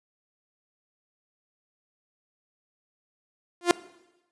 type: tone with exponential growth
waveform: sawtooth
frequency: 349.2 Hz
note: F4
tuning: in tune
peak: -8 dBFS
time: 3.61-3.71 s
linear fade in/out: 1 ms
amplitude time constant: 20 ms
effects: noise-tail reverb RT60 1.0 s tail -19 dB re dry + resampled to 24000 Hz